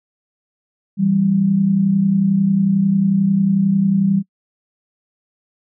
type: tone pair together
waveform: sine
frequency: 164.81 / 195.96 Hz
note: E3 / G3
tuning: 0 / 0 cents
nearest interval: minor third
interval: 300 cents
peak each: -20 / -13 dBFS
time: 0.97-4.23 s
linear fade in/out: 50 ms
effects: noise-tail reverb RT60 0.1 s tail -25 dB re dry